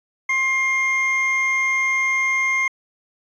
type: tone pair together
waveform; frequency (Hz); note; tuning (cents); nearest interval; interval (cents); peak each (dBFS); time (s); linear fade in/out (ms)
triangle; 1060 / 2120; C6 / C7; +22 / +22; octave; 1200; -25 / -16; 0.29-2.68; 5
effects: resampled to 22050 Hz